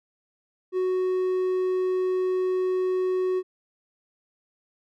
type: tone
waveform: triangle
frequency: 370 Hz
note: F#4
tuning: in tune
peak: -20 dBFS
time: 0.72-3.43 s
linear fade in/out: 50 ms
effects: none